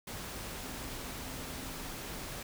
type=tone in noise; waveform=sine; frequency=258.4 Hz; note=C4; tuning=21 cents flat; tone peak=-50 dBFS; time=0.63-1.88 s; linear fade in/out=5 ms; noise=pink; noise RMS=-42 dBFS; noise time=0.07-2.43 s; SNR=-11 dB; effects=none